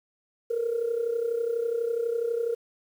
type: tone with amplitude modulation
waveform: sine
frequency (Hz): 466.2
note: A#4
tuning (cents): 0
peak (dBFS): -21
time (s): 0.5-2.55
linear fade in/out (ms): 10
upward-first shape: sine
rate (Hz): 32.1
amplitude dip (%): 70
effects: tanh soft clip ceiling -18 dBFS + 9-bit